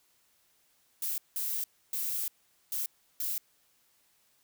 violet noise bursts at uneven times, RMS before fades -33 dBFS, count 5, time 1.02-1.18 / 1.36-1.64 / 1.93-2.28 / 2.72-2.86 / 3.2-3.38 s, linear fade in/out 2 ms, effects white hiss -69 dBFS RMS until 4.43 s

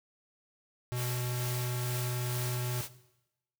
square tone, 123.47 Hz, B2, in tune, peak -33 dBFS, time 0.92-2.81 s, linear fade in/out 0 ms
white noise with tremolo, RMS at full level -39 dBFS, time 0.94-2.89 s, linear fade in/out 50 ms, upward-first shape sine, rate 2.2 Hz, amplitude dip 35%
effects noise-tail reverb RT60 0.9 s tail -17 dB re dry

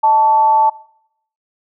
sine tone with amplitude modulation, 880 Hz, A5, in tune, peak -6 dBFS, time 0.03-0.7 s, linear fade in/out 10 ms, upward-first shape sine, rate 253 Hz, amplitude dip 45%, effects noise-tail reverb RT60 0.7 s tail -22 dB re dry

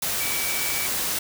sine tone in noise, 2293 Hz, D7, 42 cents flat, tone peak -31 dBFS, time 0.2-0.87 s, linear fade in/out 5 ms, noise white, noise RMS -26 dBFS, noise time 0.02-1.19 s, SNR -8 dB, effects none

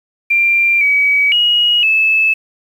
sine tone with pitch steps, 2375 / 2273 / 2893 / 2613 Hz, D7 / C#7 / F#7 / E7, +19 / +43 / -40 / -16 cents, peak -9 dBFS, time 0.3-2.34 s, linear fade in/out 10 ms, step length 510 ms, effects 7-bit

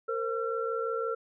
sine tone cluster, 457.2 / 523 / 1357 Hz, A#4 / C5 / E6, -34 / -1 / +50 cents, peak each -31 / -36 / -34 dBFS, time 0.08-1.15 s, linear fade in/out 10 ms, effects none

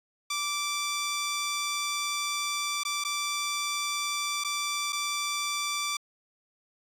10% pulse tone with dropouts, 1169 Hz, D6, 8 cents flat, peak -20 dBFS, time 0.3-5.97 s, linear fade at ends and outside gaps 5 ms, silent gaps 2.835-2.85 / 3.04-3.048 / 4.439-4.446 / 4.924-4.928 s, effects resampled to 32000 Hz

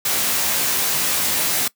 white noise with comb filter, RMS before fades -20 dBFS, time 0.05-1.68 s, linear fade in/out 5 ms, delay 17 ms, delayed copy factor -0.65, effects noise-tail reverb RT60 0.1 s tail -21 dB re dry + high-pass 100 Hz 12 dB/octave

